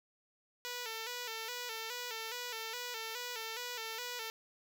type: tone with vibrato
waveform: 5% pulse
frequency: 468.1 Hz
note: A#4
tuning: 7 cents sharp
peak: -28 dBFS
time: 0.65-4.3 s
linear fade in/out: 0 ms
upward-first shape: square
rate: 2.4 Hz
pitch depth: 78 cents each way
effects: none